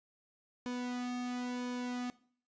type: tone with flanger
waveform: sawtooth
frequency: 247 Hz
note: B3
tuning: in tune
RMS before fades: -38 dBFS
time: 0.66-2.1 s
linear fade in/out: 0 ms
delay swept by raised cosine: 1.5 to 2.03 ms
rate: 0.98 Hz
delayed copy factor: -0.8
effects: noise-tail reverb RT60 0.5 s tail -19 dB re dry + resampled to 16000 Hz